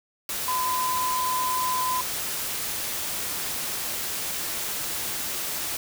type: tone in noise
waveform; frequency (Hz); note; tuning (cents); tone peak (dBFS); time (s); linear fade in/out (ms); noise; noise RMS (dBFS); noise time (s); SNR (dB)
sine; 1013; B5; +44; -24; 0.48-2.01; 2; white; -30; 0.29-5.77; +3
effects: none